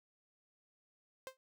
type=tone with exponential decay; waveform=sawtooth; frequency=523.3 Hz; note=C5; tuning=in tune; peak=-36 dBFS; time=1.27-1.37 s; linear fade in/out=0 ms; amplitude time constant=20 ms; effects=none